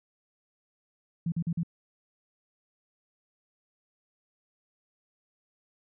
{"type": "tone bursts", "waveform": "sine", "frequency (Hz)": 167.7, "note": "E3", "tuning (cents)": 30, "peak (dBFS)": -26, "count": 4, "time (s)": [1.26, 1.633], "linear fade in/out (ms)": 5, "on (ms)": 61, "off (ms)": 43, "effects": []}